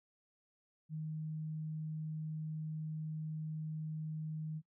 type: tone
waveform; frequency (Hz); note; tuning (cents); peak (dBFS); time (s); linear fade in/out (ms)
sine; 156; D#3; +5; -38; 0.89-4.62; 50
effects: noise-tail reverb RT60 0.1 s tail -23 dB re dry